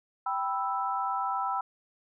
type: chord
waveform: sine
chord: E minor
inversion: first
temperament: equal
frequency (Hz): 784 / 987.8 / 1318.5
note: G5 / B5 / E6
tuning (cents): 0 / 0 / 0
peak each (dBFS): -32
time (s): 0.26-1.61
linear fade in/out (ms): 5
effects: none